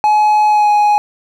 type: tone with pitch glide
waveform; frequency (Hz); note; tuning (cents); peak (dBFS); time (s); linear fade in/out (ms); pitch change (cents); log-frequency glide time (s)
triangle; 847 to 833.9; G#5 to G#5; +34 to +7; -6; 0.04-0.98; 0; -27; 0.48-0.7
effects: none